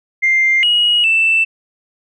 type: tone with pitch steps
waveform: sine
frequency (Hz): 2099 / 2897 / 2659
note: C7 / F#7 / E7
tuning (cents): +5 / -37 / +14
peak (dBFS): -9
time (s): 0.22-1.45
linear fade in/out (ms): 20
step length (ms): 410
effects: tanh soft clip ceiling -5 dBFS